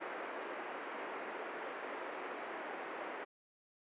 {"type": "band-pass noise", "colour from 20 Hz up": "pink", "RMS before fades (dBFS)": -44, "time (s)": [0, 3.25], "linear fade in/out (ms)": 20, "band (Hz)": [340, 2200], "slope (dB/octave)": 24, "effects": ["resampled to 8000 Hz"]}